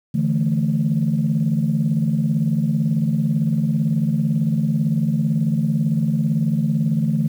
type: chord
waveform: sine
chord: D suspended second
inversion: none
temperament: equal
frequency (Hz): 146.83 / 164.81 / 220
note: D3 / E3 / A3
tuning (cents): 0 / 0 / 0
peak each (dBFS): -20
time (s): 0.14-7.28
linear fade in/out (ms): 10
effects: tanh soft clip ceiling -9 dBFS + 8-bit